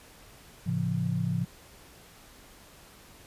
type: chord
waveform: sine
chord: A augmented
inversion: none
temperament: just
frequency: 110 / 137.5 / 171.88 Hz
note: A2 / C#3 / E#3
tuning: 0 / -14 / -27 cents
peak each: -32 / -31 / -29 dBFS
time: 0.66-1.45 s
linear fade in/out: 10 ms
effects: pink hiss -53 dBFS RMS until 3.26 s + resampled to 32000 Hz